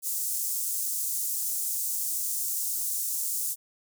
pink high-pass noise, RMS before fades -30 dBFS, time 0.02-3.56 s, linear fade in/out 50 ms, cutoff 7200 Hz, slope 24 dB/octave, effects none

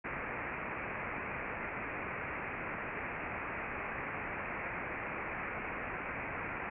white low-pass noise, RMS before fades -40 dBFS, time 0.04-6.7 s, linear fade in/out 10 ms, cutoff 2500 Hz, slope 96 dB/octave, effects none

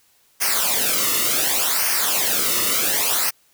white noise with flanger, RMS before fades -20 dBFS, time 0.4-3.31 s, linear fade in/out 20 ms, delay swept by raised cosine 0.26 to 1.26 ms, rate 0.68 Hz, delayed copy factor -0.75, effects white hiss -59 dBFS RMS until 3.53 s

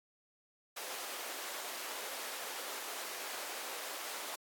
pink high-pass noise, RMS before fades -43 dBFS, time 0.76-4.36 s, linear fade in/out 10 ms, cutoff 500 Hz, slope 12 dB/octave, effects high-pass 300 Hz 12 dB/octave + AAC 64 kbps

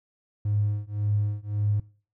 triangle tone with tremolo, 103.83 Hz, G#2, in tune, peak -16 dBFS, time 0.45-1.8 s, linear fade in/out 5 ms, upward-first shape triangle, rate 1.8 Hz, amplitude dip 100%, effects noise-tail reverb RT60 0.4 s tail -24 dB re dry + tanh soft clip ceiling -18 dBFS

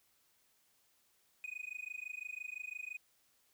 triangle tone with amplitude modulation, 2489 Hz, D#7, in tune, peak -36 dBFS, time 1.44-2.97 s, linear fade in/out 0 ms, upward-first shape sine, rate 25.9 Hz, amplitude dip 100%, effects tanh soft clip ceiling -33 dBFS + white hiss -73 dBFS RMS until 3.53 s

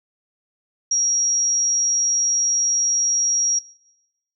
sine tone, 5660 Hz, F8, 22 cents sharp, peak -16 dBFS, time 0.91-3.59 s, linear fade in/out 5 ms, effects noise-tail reverb RT60 0.9 s tail -23 dB re dry

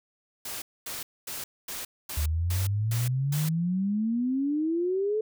white noise bursts, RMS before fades -36 dBFS, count 8, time 0.45-3.49 s, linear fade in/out 5 ms, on 170 ms, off 240 ms
sine exponential sweep, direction up, 72.8 to 440 Hz, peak -24 dBFS, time 2.17-5.21 s, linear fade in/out 5 ms
effects none

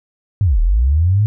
sine linear two-way sweep, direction down then up, 110 to 36.28 to 110 Hz, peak -10 dBFS, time 0.41-1.26 s, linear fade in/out 0 ms, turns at 0.6 s, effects none

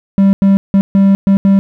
triangle tone bursts at uneven times, 196 Hz, G3, in tune, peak -3 dBFS, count 6, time 0.18-0.33 / 0.42-0.57 / 0.74-0.81 / 0.95-1.15 / 1.27-1.37 / 1.45-1.59 s, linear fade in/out 0 ms, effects none

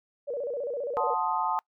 sine tone with vibrato, 523.3 Hz, C5, in tune, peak -29 dBFS, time 0.27-1.15 s, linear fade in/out 20 ms, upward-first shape square, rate 15 Hz, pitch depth 150 cents each way
sine chord, F# diminished seventh, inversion none, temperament equal with one note detuned, 730.6 / 880 / 1046.5 / 1244.5 Hz, F#5 / A5 / C6 / Eb6, -22 / 0 / 0 / 0 cents, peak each -33 / -28 / -32 / -32 dBFS, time 0.97-1.59 s, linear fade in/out 0 ms
effects noise-tail reverb RT60 0.1 s tail -26 dB re dry

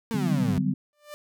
35% pulse exponential sweep, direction down, 234.7 to 91.2 Hz, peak -26 dBFS, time 0.11-0.58 s, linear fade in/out 0 ms
sine chord, G major seventh, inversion second, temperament equal with one note detuned, 146.83 / 185 / 196 / 253.3 Hz, D3 / F#3 / G3 / B3, 0 / 0 / 0 / +44 cents, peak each -28 dBFS, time 0.14-0.74 s, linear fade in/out 5 ms
sawtooth tone with exponential growth, 593 Hz, D5, 17 cents sharp, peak -31 dBFS, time 0.93-1.14 s, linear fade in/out 0 ms, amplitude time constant 45 ms
effects none

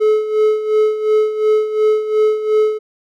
triangle tone with tremolo, 429.9 Hz, A4, 40 cents flat, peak -7 dBFS, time 0-2.79 s, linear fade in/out 20 ms, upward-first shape sine, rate 2.8 Hz, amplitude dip 70%, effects none

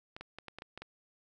clicks, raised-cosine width 0.3 ms, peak -28 dBFS, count 8, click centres 0.165 / 0.21 / 0.386 / 0.483 / 0.586 / 0.621 / 0.776 / 0.82 s, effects none

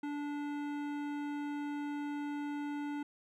sine tone with hard clipping, 290.9 Hz, D4, 16 cents flat, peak -38 dBFS, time 0.03-3.03 s, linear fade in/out 5 ms, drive 15 dB, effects none

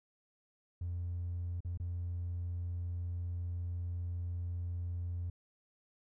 triangle tone with dropouts, 87.31 Hz, F2, in tune, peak -32 dBFS, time 0.81-5.3 s, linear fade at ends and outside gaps 5 ms, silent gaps 1.605-1.648 / 1.775-1.799 s, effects tanh soft clip ceiling -32 dBFS

